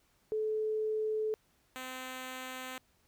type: tone pair in turn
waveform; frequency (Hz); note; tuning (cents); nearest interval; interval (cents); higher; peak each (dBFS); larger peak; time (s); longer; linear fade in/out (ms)
sine / 5% pulse; 433.1 / 257.5; A4 / C4; -27 / -28; major sixth; 901; first; -30 / -29; second; 0.32-1.34 / 1.76-2.78; neither; 0
effects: pink hiss -71 dBFS RMS until 3.07 s